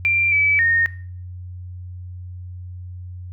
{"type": "tone with pitch steps", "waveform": "sine", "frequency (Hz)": [2369, 2298, 1844], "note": ["D7", "D7", "A#6"], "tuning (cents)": [14, -38, -19], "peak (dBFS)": -14, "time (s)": [0.05, 0.86], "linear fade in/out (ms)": 0, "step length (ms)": 270, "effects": ["noise-tail reverb RT60 0.5 s tail -19 dB re dry", "added 90 Hz sine -31 dBFS peak until 3.32 s"]}